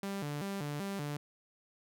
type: tone with vibrato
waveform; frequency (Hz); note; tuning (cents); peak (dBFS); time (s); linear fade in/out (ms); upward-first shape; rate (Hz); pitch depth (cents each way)
sawtooth; 170; F3; -46; -32; 0.03-1.17; 2; square; 2.6; 260
effects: none